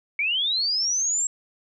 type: linear sweep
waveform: sine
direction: up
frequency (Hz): 2217 to 7600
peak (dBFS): -21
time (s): 0.19-1.27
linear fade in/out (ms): 2
effects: none